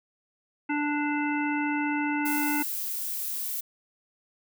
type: harmonic tone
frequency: 294.2 Hz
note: D4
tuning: 3 cents sharp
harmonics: 1 / 3 / 5 / 7 / 9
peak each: -27 / -32 / -34 / -35 / -37 dBFS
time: 0.69-2.63 s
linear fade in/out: 10 ms
type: noise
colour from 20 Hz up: violet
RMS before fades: -32 dBFS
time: 2.25-3.61 s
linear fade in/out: 10 ms
effects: none